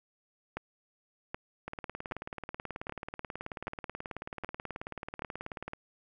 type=two click trains; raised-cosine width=0.5 ms; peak=-23 / -20 dBFS; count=76 / 7; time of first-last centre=1.68-5.734 / 0.57-5.221 s; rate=18.5 / 1.29 Hz; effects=none